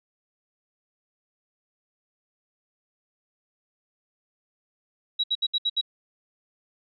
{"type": "tone bursts", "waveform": "sine", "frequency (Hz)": 3872, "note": "B7", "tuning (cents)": -35, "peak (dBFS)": -21, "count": 6, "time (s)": [5.19, 5.813], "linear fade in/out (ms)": 10, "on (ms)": 48, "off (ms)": 67, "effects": []}